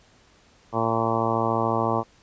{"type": "harmonic tone", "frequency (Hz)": 113.8, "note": "A#2", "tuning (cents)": -41, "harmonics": [1, 2, 3, 4, 5, 6, 7, 8, 9, 10], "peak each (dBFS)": [-30, -30, -30, -30, -30, -30, -30, -30, -30, -30], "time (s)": [0.72, 2.04], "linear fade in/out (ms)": 50, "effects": ["pink hiss -57 dBFS RMS until 2.22 s", "resampled to 16000 Hz"]}